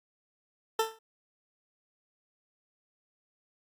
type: tone with exponential decay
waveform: 20% pulse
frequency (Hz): 445.1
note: A4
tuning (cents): +20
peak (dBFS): -17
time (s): 0.79-0.99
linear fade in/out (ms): 5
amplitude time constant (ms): 43
effects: AAC 48 kbps